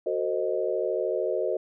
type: chord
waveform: sine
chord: F# diminished seventh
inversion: none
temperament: equal with one note detuned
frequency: 370 / 449.8 / 523.3 / 622.3 Hz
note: F#4 / A4 / C5 / Eb5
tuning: 0 / +38 / 0 / 0 cents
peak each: -30 dBFS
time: 0.06-1.57 s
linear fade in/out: 5 ms
effects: none